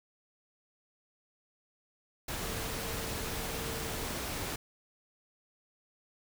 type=tone in noise; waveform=sine; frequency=452.2 Hz; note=A4; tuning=47 cents sharp; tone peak=-45 dBFS; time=2.43-4.05 s; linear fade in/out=5 ms; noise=pink; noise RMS=-37 dBFS; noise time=2.28-4.56 s; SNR=-11 dB; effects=none